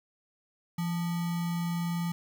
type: tone with sample-and-hold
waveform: sine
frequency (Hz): 170.5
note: F3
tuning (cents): -41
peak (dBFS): -28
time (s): 0.78-2.12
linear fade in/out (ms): 5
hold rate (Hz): 1050
effects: none